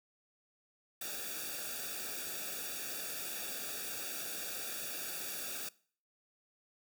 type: noise with comb filter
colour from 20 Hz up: white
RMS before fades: -41 dBFS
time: 1.01-5.69 s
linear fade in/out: 5 ms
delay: 0.97 ms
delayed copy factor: -1
effects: noise-tail reverb RT60 0.5 s tail -22 dB re dry